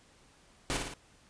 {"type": "noise with echo", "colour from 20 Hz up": "pink", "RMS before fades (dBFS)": -32, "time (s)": [0.7, 0.77], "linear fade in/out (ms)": 0, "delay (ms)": 56, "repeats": 3, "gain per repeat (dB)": -4, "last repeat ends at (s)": 0.938, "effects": ["pink hiss -62 dBFS RMS until 1.29 s", "resampled to 22050 Hz"]}